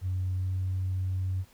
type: tone with pitch glide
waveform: sine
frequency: 92.5 to 93.3 Hz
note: F#2 to F#2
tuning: 0 to +15 cents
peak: -26 dBFS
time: 0.01-1.45 s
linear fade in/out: 50 ms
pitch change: +15 cents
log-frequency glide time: 0.35-0.5 s
effects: tanh soft clip ceiling -23 dBFS + pink hiss -60 dBFS RMS until 1.53 s